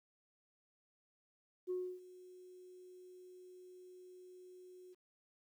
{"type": "tone with ADSR envelope", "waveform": "sine", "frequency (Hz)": 365.1, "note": "F#4", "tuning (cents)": -23, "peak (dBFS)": -34, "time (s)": [1.67, 4.95], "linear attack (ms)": 34, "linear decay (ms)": 290, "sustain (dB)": -20, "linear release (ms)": 24, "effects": ["tanh soft clip ceiling -32 dBFS", "12-bit"]}